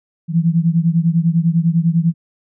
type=beating tone pair; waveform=sine; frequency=163.3 / 173.3 Hz; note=E3 / F3; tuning=-16 / -13 cents; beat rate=10 Hz; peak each=-14 / -16 dBFS; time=0.28-2.14 s; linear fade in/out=50 ms; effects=none